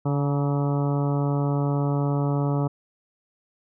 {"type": "harmonic tone with a mistuned harmonic", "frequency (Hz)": 142.7, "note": "D3", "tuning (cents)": -49, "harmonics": [1, 2, 3, 4, 5, 6, 7, 8, 9], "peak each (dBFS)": [-22, -28, -32, -34, -36, -38, -39, -40, -41], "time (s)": [0.05, 2.68], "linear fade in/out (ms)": 10, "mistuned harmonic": 7, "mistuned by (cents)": -68, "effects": []}